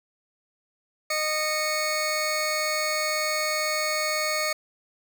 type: tone pair together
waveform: 20% pulse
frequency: 616 / 2207 Hz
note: D#5 / C#7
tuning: -17 / -8 cents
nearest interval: octave + minor seventh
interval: 2209 cents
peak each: -22 dBFS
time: 1.1-4.53 s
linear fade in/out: 5 ms
effects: none